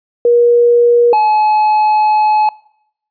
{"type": "tone pair in turn", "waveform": ["sine", "triangle"], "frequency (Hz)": [477.2, 853.5], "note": ["A#4", "G#5"], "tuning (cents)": [41, 47], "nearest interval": "minor seventh", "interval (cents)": 1006, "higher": "second", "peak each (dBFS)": -6, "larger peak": "neither", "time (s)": [[0.25, 1.13], [1.13, 2.49]], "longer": "second", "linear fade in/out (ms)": 2, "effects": ["noise-tail reverb RT60 0.7 s tail -22 dB re dry", "resampled to 11025 Hz"]}